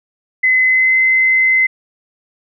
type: tone with pitch glide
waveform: sine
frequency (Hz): 2034 to 2055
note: C7 to C7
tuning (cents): -50 to -32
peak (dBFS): -9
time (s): 0.43-1.67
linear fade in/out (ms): 10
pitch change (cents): +18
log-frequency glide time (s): 0.65-0.98
effects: none

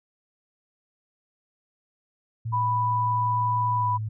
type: tone with pitch glide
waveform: sine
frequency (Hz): 113.8 to 108.22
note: A#2 to A2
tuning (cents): -41 to -28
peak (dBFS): -27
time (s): 2.45-4.09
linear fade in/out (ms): 10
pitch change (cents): -87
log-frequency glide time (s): 3.75-3.94
type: tone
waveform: sine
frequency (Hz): 987.8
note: B5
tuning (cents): 0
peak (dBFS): -22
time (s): 2.52-3.98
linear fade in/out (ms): 20
effects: none

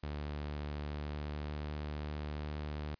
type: tone with pitch glide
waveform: sawtooth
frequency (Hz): 73.8 to 74.79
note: D2 to D2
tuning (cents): +9 to +32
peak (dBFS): -34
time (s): 0.03-2.95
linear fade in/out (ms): 5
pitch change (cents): +23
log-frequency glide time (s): 0.81-1.8
effects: white hiss -75 dBFS RMS until 2.99 s + resampled to 11025 Hz

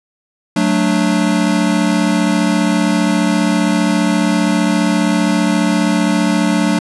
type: chord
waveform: square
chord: D major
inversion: first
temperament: equal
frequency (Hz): 185 / 220 / 293.7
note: F#3 / A3 / D4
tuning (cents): 0 / 0 / 0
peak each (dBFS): -17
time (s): 0.56-6.79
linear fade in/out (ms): 5
effects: resampled to 24000 Hz

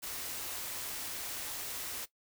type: band-stop noise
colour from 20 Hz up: white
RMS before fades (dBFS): -40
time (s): 0.02-2.06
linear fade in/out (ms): 20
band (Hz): 150 to 210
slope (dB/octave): 96
effects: noise-tail reverb RT60 0.1 s tail -17 dB re dry

